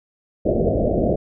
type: low-pass noise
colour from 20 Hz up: white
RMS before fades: -19 dBFS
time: 0.45-1.16 s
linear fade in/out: 10 ms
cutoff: 670 Hz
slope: 96 dB/octave
effects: none